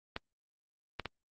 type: clicks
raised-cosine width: 0.3 ms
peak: -19 dBFS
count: 3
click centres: 0.164 / 0.997 / 1.057 s
effects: Opus 24 kbps